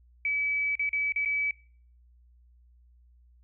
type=tone with dropouts; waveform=sine; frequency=2291 Hz; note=D7; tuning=44 cents flat; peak=-25 dBFS; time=0.25-1.51 s; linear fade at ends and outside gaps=2 ms; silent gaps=0.754-0.794 / 0.892-0.93 / 1.122-1.16 / 1.25-1.257 s; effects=noise-tail reverb RT60 0.5 s tail -23 dB re dry + added 60 Hz sine -56 dBFS peak until 3.43 s